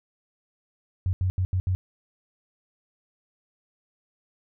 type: tone bursts at uneven times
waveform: sine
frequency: 92.5 Hz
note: F#2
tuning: in tune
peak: -21 dBFS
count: 5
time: 1.06-1.13 / 1.21-1.3 / 1.38-1.45 / 1.53-1.6 / 1.67-1.75 s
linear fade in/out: 0 ms
effects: none